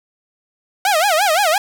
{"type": "tone with vibrato", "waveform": "sawtooth", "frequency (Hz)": 718, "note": "F5", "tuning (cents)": 48, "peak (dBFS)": -9, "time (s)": [0.85, 1.58], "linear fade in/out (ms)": 2, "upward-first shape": "sine", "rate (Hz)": 5.8, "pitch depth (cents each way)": 270, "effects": []}